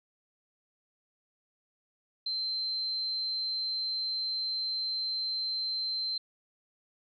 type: tone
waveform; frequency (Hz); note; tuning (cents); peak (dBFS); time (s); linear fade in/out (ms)
sine; 4110; C8; -32; -30; 2.26-6.18; 5
effects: none